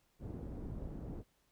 pink low-pass noise, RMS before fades -44 dBFS, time 0.19-1.24 s, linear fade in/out 50 ms, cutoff 370 Hz, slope 12 dB/octave, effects pink hiss -75 dBFS RMS until 1.51 s

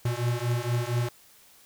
square beating tone pair, 118.3 / 122.6 Hz, A#2 / B2, +26 / -12 cents, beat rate 4.3 Hz, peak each -29 dBFS, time 0.05-1.09 s, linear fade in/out 5 ms, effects white hiss -56 dBFS RMS until 1.65 s

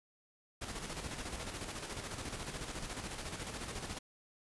pink noise with tremolo, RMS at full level -41 dBFS, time 0.61-3.99 s, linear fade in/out 10 ms, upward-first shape square, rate 14 Hz, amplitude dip 45%, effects resampled to 24000 Hz

